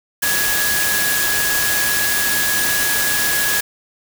sine tone in noise, 1672 Hz, G#6, 11 cents sharp, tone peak -20 dBFS, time 0.22-3.61 s, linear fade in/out 10 ms, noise white, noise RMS -19 dBFS, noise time 0.22-3.61 s, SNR -4 dB, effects none

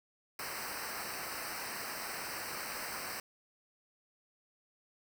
pink noise with comb filter, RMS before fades -41 dBFS, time 0.39-3.2 s, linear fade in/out 2 ms, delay 0.29 ms, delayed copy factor -0.95, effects none

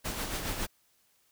pink noise with tremolo, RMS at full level -33 dBFS, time 0.04-0.67 s, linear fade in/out 20 ms, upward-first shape sine, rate 7.2 Hz, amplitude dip 45%, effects white hiss -69 dBFS RMS until 1.31 s

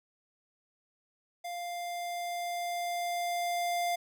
square tone with level ramp, 698.5 Hz, F5, in tune, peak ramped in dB -37 to -29 dBFS, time 1.44-3.96 s, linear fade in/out 10 ms, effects none

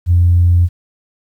sine tone, 87.31 Hz, F2, in tune, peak -6 dBFS, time 0.06-0.69 s, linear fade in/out 50 ms, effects tanh soft clip ceiling -2 dBFS + 8-bit

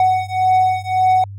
triangle beating tone pair, 744 / 745.8 Hz, F#5 / F#5, +9 / +14 cents, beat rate 1.8 Hz, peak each -14 dBFS, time 0-1.24 s, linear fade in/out 2 ms, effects added 99 Hz sine -29 dBFS peak until 1.38 s

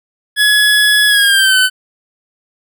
25% pulse tone with pitch glide, 1691 to 1515.2 Hz, G#6 to F#6, +31 to +41 cents, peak -4 dBFS, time 0.36-1.7 s, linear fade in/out 50 ms, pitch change -190 cents, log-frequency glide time 1.07-1.58 s, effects none

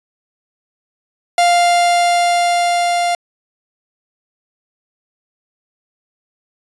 45% pulse tone with level ramp, 698.5 Hz, F5, in tune, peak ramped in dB -9 to -14 dBFS, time 1.38-3.15 s, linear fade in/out 2 ms, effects resampled to 24000 Hz

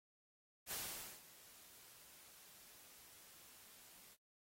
white noise with ADSR envelope, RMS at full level -44 dBFS, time 0.66-4.17 s, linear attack 54 ms, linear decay 490 ms, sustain -18 dB, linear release 52 ms, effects AAC 48 kbps

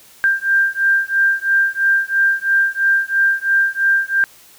sine beating tone pair, 1585 / 1588 Hz, G6 / G6, +19 / +22 cents, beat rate 3 Hz, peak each -16 dBFS, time 0.24-4.24 s, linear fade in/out 0 ms, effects white hiss -46 dBFS RMS until 4.58 s

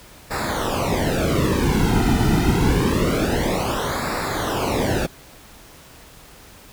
brown noise with flanger, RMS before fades -20 dBFS, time 0.3-5.07 s, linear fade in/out 20 ms, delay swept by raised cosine 0.32 to 1.82 ms, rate 0.26 Hz, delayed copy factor -0.95, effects pink hiss -45 dBFS RMS until 6.72 s

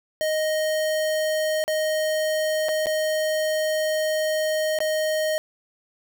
square tone with dropouts, 622.3 Hz, D#5, in tune, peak -22 dBFS, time 0.21-5.38 s, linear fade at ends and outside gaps 0 ms, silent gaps 1.64-1.679 / 2.685-2.69 / 2.859-2.868 / 4.788-4.804 s, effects none

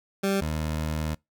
20% pulse tone pair in turn, 196 / 77.78 Hz, G3 / D#2, 0 / 0 cents, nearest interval octave + major third, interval 1600 cents, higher first, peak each -18 / -22 dBFS, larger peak first, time 0.23-0.41 / 0.41-1.15 s, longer second, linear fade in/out 10 ms, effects noise-tail reverb RT60 0.2 s tail -26 dB re dry

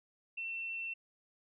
sine tone, 2696 Hz, E7, 38 cents sharp, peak -37 dBFS, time 0.37-0.94 s, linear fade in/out 10 ms, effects none

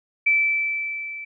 sine tone with level ramp, 2322 Hz, D7, 20 cents flat, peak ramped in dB -14 to -32 dBFS, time 0.26-1.25 s, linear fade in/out 10 ms, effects none

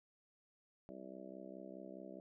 harmonic tone, 64.8 Hz, C2, 16 cents flat, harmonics 3 / 4 / 5 / 6 / 7 / 8 / 9 / 10, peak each -55 / -57 / -55 / -57 / -64 / -62 / -55 / -58 dBFS, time 0.89-2.2 s, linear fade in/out 0 ms, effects none

